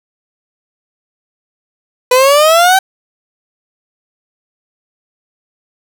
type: exponential sweep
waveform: 30% pulse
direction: up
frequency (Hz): 494.1 to 779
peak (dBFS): -3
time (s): 2.11-2.79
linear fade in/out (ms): 5
effects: none